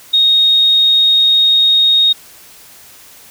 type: tone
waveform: sine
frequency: 3729 Hz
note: A#7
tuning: in tune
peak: -7 dBFS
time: 0.13-2.13 s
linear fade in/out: 10 ms
effects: white hiss -40 dBFS RMS until 3.3 s